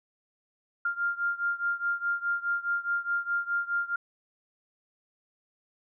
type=beating tone pair; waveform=sine; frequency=1396.9 / 1401.7 Hz; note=F6 / F6; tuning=0 / +6 cents; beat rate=4.8 Hz; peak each=-29 / -31 dBFS; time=0.85-3.96 s; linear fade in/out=5 ms; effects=none